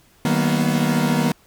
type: chord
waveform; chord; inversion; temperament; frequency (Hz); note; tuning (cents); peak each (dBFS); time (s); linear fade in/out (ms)
40% pulse; B major seventh; first; equal with one note detuned; 155.56 / 189.65 / 233.1 / 246.9; D#3 / F#3 / A#3 / B3; 0 / +43 / 0 / 0; -21 / -23 / -21 / -22; 0.25-1.32; 2
effects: pink hiss -55 dBFS RMS until 1.46 s